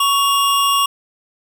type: tone pair together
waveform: square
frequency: 1117.1 / 2815 Hz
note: C#6 / F7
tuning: +13 / +13 cents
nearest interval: octave + major third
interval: 1600 cents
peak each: -15 / -19 dBFS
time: 0-0.86 s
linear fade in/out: 5 ms
effects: none